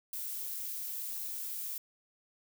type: noise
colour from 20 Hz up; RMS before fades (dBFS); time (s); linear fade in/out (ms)
violet; -39; 0.13-1.78; 2
effects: none